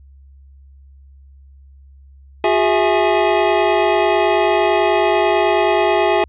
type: tone cluster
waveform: square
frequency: 360.5 / 409.7 / 659 / 838 Hz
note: F#4 / G#4 / E5 / G#5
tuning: -45 / -24 / -1 / +15 cents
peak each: -19 dBFS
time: 2.44-6.24 s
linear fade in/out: 2 ms
effects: added 68 Hz sine -41 dBFS peak until 6.28 s + resampled to 8000 Hz